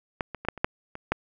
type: clicks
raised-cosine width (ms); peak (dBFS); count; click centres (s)
0.5; -12 / -20 / -23 / -7 / -25 / -6 / -22 / -8; 8; 0.208 / 0.347 / 0.45 / 0.486 / 0.577 / 0.645 / 0.954 / 1.12
effects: none